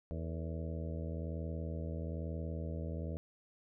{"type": "harmonic tone with a mistuned harmonic", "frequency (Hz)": 81.1, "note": "E2", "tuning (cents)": -28, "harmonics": [1, 2, 3, 4, 5, 6, 7, 8], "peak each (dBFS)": [-39, -43, -48, -50, -52, -50, -50, -54], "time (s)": [0.11, 3.17], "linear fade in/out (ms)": 0, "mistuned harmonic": 5, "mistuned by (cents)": 97, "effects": []}